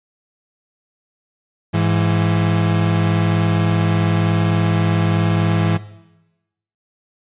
35% pulse tone pair together, 104.4 / 165.4 Hz, G#2 / E3, +10 / +6 cents, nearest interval minor sixth, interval 796 cents, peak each -16 dBFS, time 1.73-5.78 s, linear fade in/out 20 ms, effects noise-tail reverb RT60 1.0 s tail -17 dB re dry + resampled to 8000 Hz

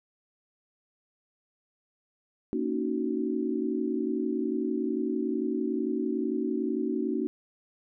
sine chord, D# minor seventh, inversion second, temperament just, 233.3 / 280 / 311.1 / 373.4 Hz, A#3 / C#4 / D#4 / F#4, +2 / +18 / 0 / +16 cents, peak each -32 dBFS, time 2.53-7.27 s, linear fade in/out 0 ms, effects none

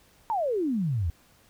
sine exponential sweep, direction down, 941 to 76 Hz, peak -24 dBFS, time 0.3-1.1 s, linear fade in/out 0 ms, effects pink hiss -60 dBFS RMS until 1.49 s

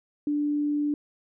sine tone, 293.7 Hz, D4, in tune, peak -23 dBFS, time 0.27-0.94 s, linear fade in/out 2 ms, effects none

